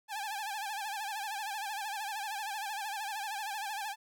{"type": "tone with vibrato", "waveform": "sawtooth", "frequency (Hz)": 830.6, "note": "G#5", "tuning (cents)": 0, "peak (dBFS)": -32, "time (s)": [0.08, 3.96], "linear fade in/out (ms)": 50, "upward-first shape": "sine", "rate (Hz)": 13, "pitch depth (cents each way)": 110, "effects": []}